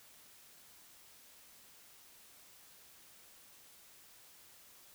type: silence
effects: white hiss -60 dBFS RMS until 4.94 s